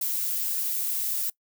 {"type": "noise", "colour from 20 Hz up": "violet", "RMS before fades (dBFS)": -28, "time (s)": [0.01, 1.3], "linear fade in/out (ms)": 5, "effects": ["noise-tail reverb RT60 0.1 s tail -22 dB re dry"]}